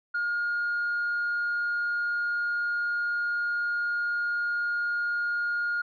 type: tone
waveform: sine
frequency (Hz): 1423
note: F6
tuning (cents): +32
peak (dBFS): -24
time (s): 0.14-5.82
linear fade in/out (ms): 10
effects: tanh soft clip ceiling -23 dBFS